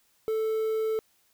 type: tone with quantisation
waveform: triangle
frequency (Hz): 440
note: A4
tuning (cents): 0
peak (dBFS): -23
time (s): 0.28-0.99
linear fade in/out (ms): 0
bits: 8
effects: white hiss -67 dBFS RMS until 1.33 s